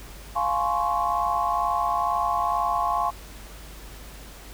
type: chord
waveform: sine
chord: Db major seventh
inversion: first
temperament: equal with one note detuned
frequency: 698.5 / 840.3 / 1046.5 / 1108.7 Hz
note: F5 / Ab5 / C6 / Db6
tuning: 0 / +20 / 0 / 0 cents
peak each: -27 dBFS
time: 0.35-3.11 s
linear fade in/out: 20 ms
effects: added 50 Hz sine -42 dBFS peak until 4.53 s + pink hiss -45 dBFS RMS until 4.53 s

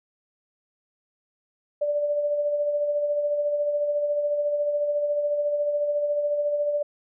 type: tone with tremolo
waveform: sine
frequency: 586 Hz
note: D5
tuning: 4 cents flat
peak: -20 dBFS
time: 1.81-6.83 s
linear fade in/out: 10 ms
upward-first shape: sine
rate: 14 Hz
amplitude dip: 40%
effects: none

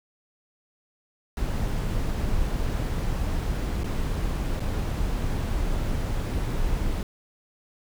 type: noise with dropouts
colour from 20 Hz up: brown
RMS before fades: -26 dBFS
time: 1.37-7.03 s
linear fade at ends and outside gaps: 1 ms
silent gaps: 3.835-3.842 / 4.596-4.603 s
effects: none

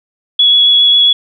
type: tone with vibrato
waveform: sine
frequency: 3373 Hz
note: G#7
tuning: 26 cents sharp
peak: -5 dBFS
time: 0.39-1.13 s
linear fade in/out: 5 ms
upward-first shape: triangle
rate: 7.4 Hz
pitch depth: 10 cents each way
effects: none

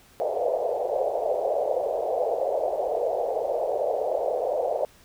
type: band-pass noise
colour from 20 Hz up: pink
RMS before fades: -26 dBFS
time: 0.2-4.85 s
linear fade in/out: 0 ms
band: 470 to 710 Hz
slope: 48 dB/octave
effects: pink hiss -55 dBFS RMS until 5.04 s

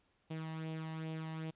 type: tone with flanger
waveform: sawtooth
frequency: 159.5 Hz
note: D#3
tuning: 43 cents sharp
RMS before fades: -42 dBFS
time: 0.3-1.51 s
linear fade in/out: 10 ms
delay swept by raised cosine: 0.31 to 1.08 ms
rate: 2.5 Hz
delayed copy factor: +0.55
effects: pink hiss -75 dBFS RMS until 1.55 s + resampled to 8000 Hz

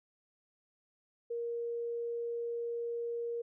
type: tone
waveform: sine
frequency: 469.7 Hz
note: A#4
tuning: 13 cents sharp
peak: -34 dBFS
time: 1.3-3.42 s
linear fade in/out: 10 ms
effects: none

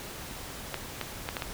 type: clicks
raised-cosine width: 0.3 ms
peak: -15 dBFS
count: 5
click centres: 0.743 / 1.013 / 1.289 / 1.368 / 1.422 s
effects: pink hiss -41 dBFS RMS until 1.53 s

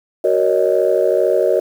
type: chord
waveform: sine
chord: D# minor seventh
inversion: first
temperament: just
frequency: 373.4 / 466.7 / 560 / 622.3 Hz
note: F#4 / A#4 / C#5 / D#5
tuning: +16 / +2 / +18 / 0 cents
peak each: -17 dBFS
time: 0.24-1.6 s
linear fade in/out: 5 ms
effects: tanh soft clip ceiling -3 dBFS + 7-bit

